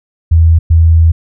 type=tone bursts at uneven times; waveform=sine; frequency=81.9 Hz; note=E2; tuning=11 cents flat; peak=-3 dBFS; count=2; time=0.31-0.59 / 0.7-1.12 s; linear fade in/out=10 ms; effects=none